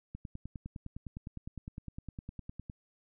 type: click train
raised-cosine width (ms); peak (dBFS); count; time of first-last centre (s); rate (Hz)
5; -29; 26; 0.15-2.698; 9.81
effects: none